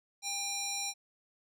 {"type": "tone with band-pass filter", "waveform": "square", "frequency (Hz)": 802, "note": "G5", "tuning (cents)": 39, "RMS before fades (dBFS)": -36, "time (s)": [0.22, 0.94], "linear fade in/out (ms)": 50, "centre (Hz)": 6200, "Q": 1.8, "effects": []}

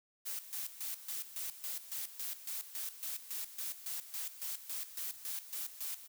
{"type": "noise with tremolo", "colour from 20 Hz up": "blue", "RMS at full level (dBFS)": -40, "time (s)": [0.25, 6.08], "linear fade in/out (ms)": 20, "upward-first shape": "square", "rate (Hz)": 3.6, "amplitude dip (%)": 75, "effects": []}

